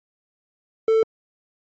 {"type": "tone", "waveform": "triangle", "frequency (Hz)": 444.4, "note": "A4", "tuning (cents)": 17, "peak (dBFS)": -12, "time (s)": [0.88, 1.03], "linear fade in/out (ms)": 2, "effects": ["MP3 32 kbps"]}